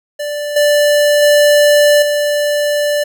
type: tone with level steps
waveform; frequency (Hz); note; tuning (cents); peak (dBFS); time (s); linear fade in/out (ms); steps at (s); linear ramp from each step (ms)
square; 587.3; D5; 0; -19 / -9 / -7 / -13; 0.19-3.04; 10; 0.56 / 1.22 / 2.02; 5
effects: none